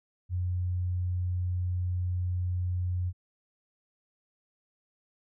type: tone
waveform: sine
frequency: 90 Hz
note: F#2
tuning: 47 cents flat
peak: -27 dBFS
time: 0.29-3.13 s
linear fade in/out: 50 ms
effects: none